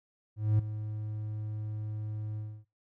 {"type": "tone with ADSR envelope", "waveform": "triangle", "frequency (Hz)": 107, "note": "A2", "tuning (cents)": -48, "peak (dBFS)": -19, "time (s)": [0.36, 2.65], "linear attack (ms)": 230, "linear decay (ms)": 8, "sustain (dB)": -13, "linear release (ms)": 280, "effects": ["noise-tail reverb RT60 0.2 s tail -21 dB re dry"]}